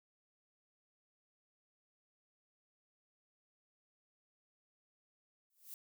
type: noise with exponential growth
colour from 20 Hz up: violet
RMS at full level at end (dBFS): -45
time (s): 5.5-5.74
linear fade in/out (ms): 2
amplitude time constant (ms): 51
effects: none